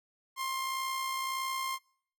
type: tone with amplitude modulation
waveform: sawtooth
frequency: 1058 Hz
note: C6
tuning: 19 cents sharp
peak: -27 dBFS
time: 0.36-1.79 s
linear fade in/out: 50 ms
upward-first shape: sine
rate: 61.7 Hz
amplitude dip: 35%
effects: noise-tail reverb RT60 0.6 s tail -26 dB re dry